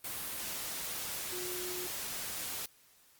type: tone in noise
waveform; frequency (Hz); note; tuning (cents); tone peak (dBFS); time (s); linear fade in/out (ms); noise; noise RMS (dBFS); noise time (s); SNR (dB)
sine; 360.6; F#4; -45; -41; 1.32-1.87; 5; white; -39; 0.04-2.66; -5
effects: white hiss -64 dBFS RMS until 3.19 s + Opus 32 kbps